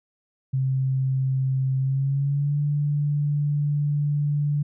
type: tone with pitch glide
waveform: sine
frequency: 132.5 to 146.17 Hz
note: C3 to D3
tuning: +22 to -8 cents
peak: -20 dBFS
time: 0.53-4.63 s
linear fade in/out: 10 ms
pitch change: +170 cents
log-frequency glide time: 1.78-2.59 s
effects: none